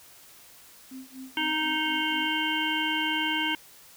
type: tone with tremolo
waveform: sine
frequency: 261.6 Hz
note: C4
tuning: in tune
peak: -37 dBFS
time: 0.91-2.32 s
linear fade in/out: 5 ms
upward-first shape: sine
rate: 4.1 Hz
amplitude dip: 95%
type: harmonic tone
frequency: 311.1 Hz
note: D#4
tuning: in tune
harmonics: 1 / 3 / 5 / 7 / 9 / 10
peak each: -32 / -32 / -32 / -32 / -32 / -32 dBFS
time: 1.37-3.55 s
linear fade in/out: 2 ms
effects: white hiss -52 dBFS RMS until 3.96 s